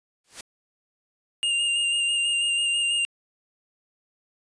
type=noise with exponential growth; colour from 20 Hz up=white; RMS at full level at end=-32 dBFS; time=0.24-0.41 s; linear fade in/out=5 ms; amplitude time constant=36 ms
type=tone with vibrato; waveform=square; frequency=2812 Hz; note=F7; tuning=11 cents sharp; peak=-22 dBFS; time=1.43-3.05 s; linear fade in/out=0 ms; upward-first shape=square; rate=6.1 Hz; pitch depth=16 cents each way
effects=resampled to 22050 Hz